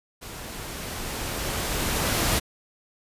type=noise with level ramp; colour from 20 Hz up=pink; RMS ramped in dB=-39 to -22 dBFS; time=0.21-2.4 s; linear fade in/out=20 ms; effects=resampled to 32000 Hz